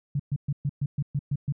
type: tone bursts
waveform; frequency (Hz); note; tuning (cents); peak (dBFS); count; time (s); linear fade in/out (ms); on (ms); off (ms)
sine; 142.1; C#3; +43; -23; 9; 0.15-1.524; 5; 46; 120
effects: none